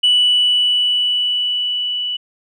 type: tone with level ramp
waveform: sine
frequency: 2960 Hz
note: F#7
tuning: in tune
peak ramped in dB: -8 to -19 dBFS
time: 0.03-2.17 s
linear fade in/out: 10 ms
effects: tanh soft clip ceiling -7 dBFS